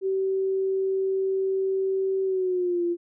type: tone with pitch glide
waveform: sine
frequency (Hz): 383.7 to 345.8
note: G4 to F4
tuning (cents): -37 to -17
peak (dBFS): -22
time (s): 0.01-2.97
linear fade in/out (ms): 50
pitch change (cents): -180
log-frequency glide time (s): 2.24-2.84
effects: none